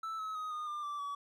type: tone with pitch steps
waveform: triangle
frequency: 1318.5 / 1286.9 / 1256.1 / 1225.9 / 1196.6 / 1167.9 / 1139.9 Hz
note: E6 / E6 / D#6 / D#6 / D6 / D6 / C#6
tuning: 0 / -42 / +16 / -26 / +32 / -10 / +48 cents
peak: -35 dBFS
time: 0.03-1.15 s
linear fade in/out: 5 ms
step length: 160 ms
effects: none